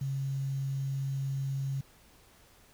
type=tone with quantisation; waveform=sine; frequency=136.1 Hz; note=C#3; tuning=31 cents flat; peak=-30 dBFS; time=0.01-1.81 s; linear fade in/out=5 ms; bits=9; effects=pink hiss -60 dBFS RMS until 2.73 s